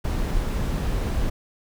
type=noise; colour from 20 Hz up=brown; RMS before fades=-24 dBFS; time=0.04-1.3 s; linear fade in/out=10 ms; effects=none